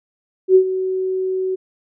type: tone with ADSR envelope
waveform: sine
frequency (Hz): 375.3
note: F#4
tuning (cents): +25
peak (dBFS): -5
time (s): 0.48-1.56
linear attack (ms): 72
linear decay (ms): 84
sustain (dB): -13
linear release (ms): 17
effects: none